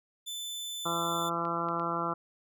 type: tone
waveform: sawtooth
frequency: 3520 Hz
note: A7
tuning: in tune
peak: -33 dBFS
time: 0.26-1.3 s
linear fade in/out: 20 ms
type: harmonic tone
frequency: 169.1 Hz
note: E3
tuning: 44 cents sharp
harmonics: 1 / 2 / 3 / 4 / 5 / 6 / 7 / 8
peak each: -39 / -38 / -40 / -39 / -40 / -37 / -35 / -35 dBFS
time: 0.85-2.14 s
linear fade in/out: 10 ms
type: clicks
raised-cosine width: 0.3 ms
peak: -33 dBFS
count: 3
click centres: 1.452 / 1.687 / 1.797 s
effects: none